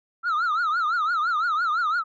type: tone with vibrato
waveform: sine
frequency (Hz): 1318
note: E6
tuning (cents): -1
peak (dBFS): -18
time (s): 0.23-2.04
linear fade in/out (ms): 50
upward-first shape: triangle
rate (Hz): 5.9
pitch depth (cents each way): 190
effects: tanh soft clip ceiling -20 dBFS